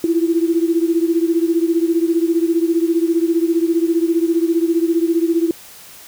sine beating tone pair, 330 / 345 Hz, E4 / F4, +2 / -21 cents, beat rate 15 Hz, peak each -15 / -18 dBFS, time 0.04-5.51 s, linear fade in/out 2 ms, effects white hiss -40 dBFS RMS until 6.07 s

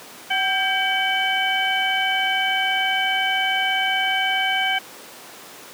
harmonic tone with a mistuned harmonic, 761 Hz, F#5, 48 cents sharp, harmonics 1 / 2 / 3 / 4, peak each -24 / -24 / -24 / -24 dBFS, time 0.3-4.79 s, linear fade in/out 10 ms, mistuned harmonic 2, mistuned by +70 cents, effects pink hiss -40 dBFS RMS until 5.73 s + high-pass 300 Hz 12 dB/octave

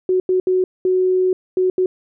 sine tone bursts at uneven times, 370 Hz, F#4, in tune, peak -13 dBFS, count 6, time 0.09-0.2 / 0.29-0.4 / 0.47-0.64 / 0.85-1.33 / 1.57-1.7 / 1.78-1.86 s, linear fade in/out 2 ms, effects none

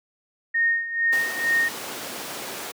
sine tone with tremolo, 1848 Hz, A#6, 16 cents flat, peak -17 dBFS, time 0.54-1.69 s, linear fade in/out 10 ms, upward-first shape sine, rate 2.2 Hz, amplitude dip 75%
pink noise, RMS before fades -32 dBFS, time 1.12-2.72 s, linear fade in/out 10 ms
effects high-pass 300 Hz 12 dB/octave

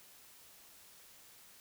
silence, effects white hiss -59 dBFS RMS until 1.6 s

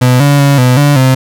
35% pulse tone with pitch steps, 125.6 / 143 / 140.8 / 125.8 / 144.7 / 130.6 Hz, B2 / D3 / C#3 / B2 / D3 / C3, +30 / -46 / +27 / +32 / -25 / -3 cents, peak -3 dBFS, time 0.01-1.15 s, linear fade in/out 10 ms, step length 190 ms, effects none

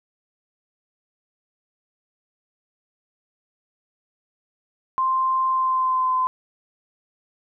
sine tone with pitch glide, 1046.5 to 1026.7 Hz, C6 to C6, 0 to -33 cents, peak -18 dBFS, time 4.98-6.27 s, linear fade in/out 0 ms, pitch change -33 cents, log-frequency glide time 5.48-6.16 s, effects none

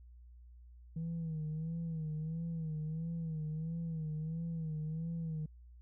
sine tone with vibrato, 160.4 Hz, E3, 47 cents flat, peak -34 dBFS, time 0.96-5.46 s, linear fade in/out 5 ms, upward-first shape sine, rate 1.5 Hz, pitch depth 75 cents each way, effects tanh soft clip ceiling -34 dBFS + added 60 Hz sine -53 dBFS peak until 5.81 s

